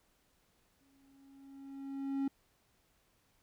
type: tone with exponential growth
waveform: triangle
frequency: 273.7 Hz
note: C#4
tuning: 22 cents flat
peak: -28 dBFS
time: 0.8-2.28 s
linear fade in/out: 5 ms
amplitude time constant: 320 ms
effects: pink hiss -73 dBFS RMS until 3.42 s